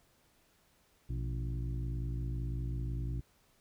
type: harmonic tone with a mistuned harmonic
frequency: 58 Hz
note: A#1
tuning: 8 cents flat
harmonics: 1 / 2 / 3 / 4 / 5 / 6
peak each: -36 / -37 / -49 / -54 / -49 / -53 dBFS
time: 1.09-3.21 s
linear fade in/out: 10 ms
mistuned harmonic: 2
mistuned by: +110 cents
effects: pink hiss -69 dBFS RMS until 3.6 s